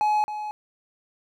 triangle tone with echo, 846 Hz, G#5, 32 cents sharp, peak -17 dBFS, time 0.01-0.24 s, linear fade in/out 0 ms, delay 270 ms, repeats 1, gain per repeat -10 dB, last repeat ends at 0.51 s, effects none

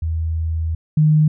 sine tone pair in turn, 80.9 / 153.51 Hz, E2 / D#3, -32 / -23 cents, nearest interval major seventh, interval 1109 cents, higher second, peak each -18 / -10 dBFS, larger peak second, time 0.02-0.75 / 0.97-1.28 s, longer first, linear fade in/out 5 ms, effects none

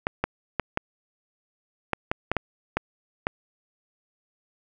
clicks, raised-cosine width 0.5 ms, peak -8 dBFS, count 10, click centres 0.069 / 0.24 / 0.597 / 0.774 / 1.933 / 2.115 / 2.316 / 2.367 / 2.77 / 3.269 s, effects none

